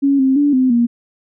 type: tone with pitch steps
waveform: sine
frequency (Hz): 278.2 / 265 / 288.9 / 257.9 / 236.9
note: C#4 / C4 / D4 / C4 / A#3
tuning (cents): +6 / +22 / -28 / -25 / +28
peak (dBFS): -10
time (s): 0.02-0.87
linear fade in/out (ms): 20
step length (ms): 170
effects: none